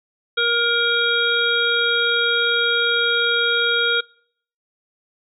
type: harmonic tone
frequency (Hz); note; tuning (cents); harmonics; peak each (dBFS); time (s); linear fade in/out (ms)
471.3; A#4; +19; 1 / 3 / 5 / 7 / 8; -24 / -19 / -29 / -22 / -25; 0.37-4.01; 10
effects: noise-tail reverb RT60 0.6 s tail -26 dB re dry